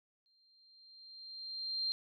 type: tone with exponential growth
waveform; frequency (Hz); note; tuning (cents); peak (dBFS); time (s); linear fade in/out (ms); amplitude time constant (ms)
sine; 4175; C8; -5; -31; 0.26-1.92; 0; 360
effects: none